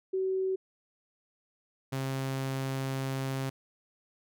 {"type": "tone pair in turn", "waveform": ["sine", "sawtooth"], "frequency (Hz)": [378.8, 133.93], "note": ["F#4", "C3"], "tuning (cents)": [41, 41], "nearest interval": "octave + tritone", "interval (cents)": 1800, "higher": "first", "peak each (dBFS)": -27, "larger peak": "neither", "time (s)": [[0.13, 0.56], [1.92, 3.5]], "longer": "second", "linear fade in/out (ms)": 10, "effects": []}